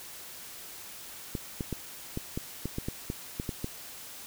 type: clicks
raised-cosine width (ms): 3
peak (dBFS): -19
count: 12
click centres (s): 1.352 / 1.608 / 1.727 / 2.174 / 2.375 / 2.656 / 2.784 / 2.885 / 3.101 / 3.399 / 3.492 / 3.644
effects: white hiss -45 dBFS RMS until 4.26 s